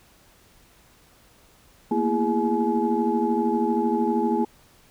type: tone cluster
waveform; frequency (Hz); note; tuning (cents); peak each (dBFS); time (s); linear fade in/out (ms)
sine; 227.8 / 240.6 / 335.2 / 412.7 / 849; A#3 / B3 / E4 / G#4 / G#5; -40 / -45 / +29 / -11 / +38; -26; 1.91-4.45; 5
effects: tanh soft clip ceiling -9 dBFS + pink hiss -56 dBFS RMS until 4.9 s